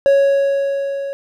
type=tone with level ramp; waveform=triangle; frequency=554.4 Hz; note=C#5; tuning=in tune; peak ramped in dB=-6 to -20 dBFS; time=0.06-1.13 s; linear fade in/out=0 ms; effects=none